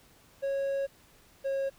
triangle tone pair in turn, 550 / 544.3 Hz, C#5 / C#5, -14 / -32 cents, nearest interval unison, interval 18 cents, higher first, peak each -26 / -26 dBFS, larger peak neither, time 0.42-0.87 / 1.44-1.7 s, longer first, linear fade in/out 20 ms, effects pink hiss -60 dBFS RMS until 1.78 s

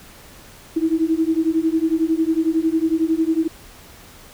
sine beating tone pair, 317.5 / 328.5 Hz, D#4 / E4, +35 / -6 cents, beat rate 11 Hz, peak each -19 dBFS, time 0.76-3.48 s, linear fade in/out 10 ms, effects pink hiss -44 dBFS RMS until 4.33 s

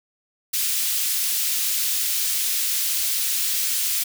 white high-pass noise, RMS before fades -23 dBFS, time 0.53-4.04 s, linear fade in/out 10 ms, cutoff 2800 Hz, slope 12 dB/octave, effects none

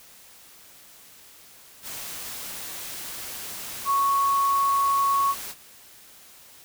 sine tone in noise, 1108 Hz, C#6, 1 cent flat, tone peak -19 dBFS, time 3.85-5.35 s, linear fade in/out 50 ms, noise white, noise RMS -36 dBFS, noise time 1.82-5.55 s, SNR +14 dB, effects white hiss -50 dBFS RMS until 6.64 s

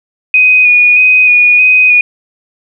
sine tone with vibrato, 2480 Hz, D#7, 6 cents flat, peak -3 dBFS, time 0.34-2.01 s, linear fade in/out 2 ms, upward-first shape square, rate 1.6 Hz, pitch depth 18 cents each way, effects none

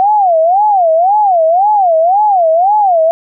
sine tone with vibrato, 738 Hz, F#5, 5 cents flat, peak -6 dBFS, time 0-3.11 s, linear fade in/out 0 ms, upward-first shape sine, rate 1.9 Hz, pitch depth 250 cents each way, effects none

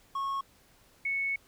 triangle / sine tone pair in turn, 1096 / 2209 Hz, C#6 / C#7, -20 / -7 cents, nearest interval octave, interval 1213 cents, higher second, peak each -28 dBFS, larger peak neither, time 0.15-0.41 / 1.05-1.36 s, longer second, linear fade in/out 5 ms, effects pink hiss -62 dBFS RMS until 1.47 s

